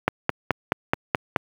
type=click train; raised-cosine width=0.5 ms; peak=-3 dBFS; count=7; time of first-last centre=0.08-1.362 s; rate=4.68 Hz; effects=high-pass 80 Hz 12 dB/octave + 7-bit